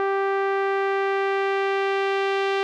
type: tone with low-pass filter sweep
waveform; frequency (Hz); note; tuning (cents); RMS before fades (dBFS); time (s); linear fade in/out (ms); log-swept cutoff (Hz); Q
sawtooth; 392; G4; 0; -23; 0-2.63; 0; 1500 to 3100; 1.3
effects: none